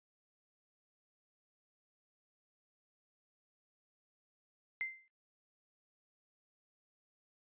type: tone with exponential decay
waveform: sine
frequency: 2082 Hz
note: C7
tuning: 9 cents flat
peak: -32 dBFS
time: 4.81-5.08 s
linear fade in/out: 0 ms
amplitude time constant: 58 ms
effects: noise-tail reverb RT60 0.2 s tail -25 dB re dry + resampled to 8000 Hz